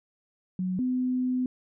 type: tone pair in turn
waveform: sine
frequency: 184.4 / 253.3 Hz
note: F#3 / B3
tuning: -6 / +44 cents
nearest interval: perfect fourth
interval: 550 cents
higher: second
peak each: -26 / -24 dBFS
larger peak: second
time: 0.59-0.79 / 0.79-1.46 s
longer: second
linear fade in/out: 2 ms
effects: none